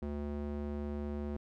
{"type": "tone with band-pass filter", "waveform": "square", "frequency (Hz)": 72.6, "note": "D2", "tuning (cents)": -19, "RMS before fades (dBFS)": -38, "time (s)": [0.02, 1.37], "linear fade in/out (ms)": 5, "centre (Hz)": 280, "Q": 0.85, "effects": []}